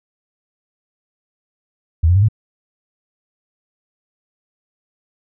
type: tone with pitch steps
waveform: sine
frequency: 80.9 / 89.25 / 98.46 / 108.61 Hz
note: E2 / F2 / G2 / A2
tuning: -32 / +38 / +8 / -22 cents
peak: -9 dBFS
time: 2.03-2.286 s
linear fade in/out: 10 ms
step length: 64 ms
effects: none